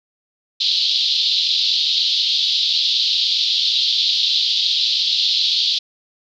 pink band-pass noise, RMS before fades -18 dBFS, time 0.6-5.79 s, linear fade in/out 10 ms, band 3400 to 4500 Hz, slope 48 dB/octave, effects none

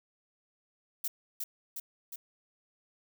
violet noise with echo, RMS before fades -33 dBFS, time 1.04-1.08 s, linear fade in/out 5 ms, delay 360 ms, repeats 3, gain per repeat -3 dB, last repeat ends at 2.16 s, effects none

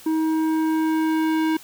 square tone with low-pass filter sweep, 317.4 Hz, D#4, 35 cents sharp, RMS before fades -21 dBFS, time 0.06-1.57 s, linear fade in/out 5 ms, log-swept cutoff 790 to 3100 Hz, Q 0.71, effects white hiss -45 dBFS RMS until 1.63 s

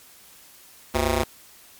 10% pulse ring-modulated tone, 146.83 Hz, D3, in tune, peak -9 dBFS, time 0.94-1.24 s, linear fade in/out 5 ms, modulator 206 Hz, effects white hiss -50 dBFS RMS until 1.79 s + MP3 96 kbps

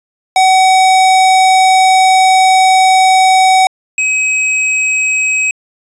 square tone pair in turn, 755 / 2540 Hz, F#5 / D#7, +35 / +35 cents, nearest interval octave + major sixth, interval 2100 cents, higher second, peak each -6 / -11 dBFS, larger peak first, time 0.36-3.67 / 3.98-5.51 s, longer first, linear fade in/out 2 ms, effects resampled to 22050 Hz

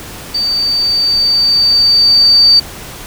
sine tone with level ramp, 4611 Hz, D8, 33 cents flat, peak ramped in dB -12 to -3 dBFS, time 0.34-2.6 s, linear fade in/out 10 ms, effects pink hiss -29 dBFS RMS until 3.06 s

